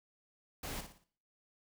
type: noise with echo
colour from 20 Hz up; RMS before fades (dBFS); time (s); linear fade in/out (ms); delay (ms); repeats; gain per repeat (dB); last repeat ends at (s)
pink; -42; 0.63-0.81; 5; 58; 4; -8; 1.042
effects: noise-tail reverb RT60 0.5 s tail -18 dB re dry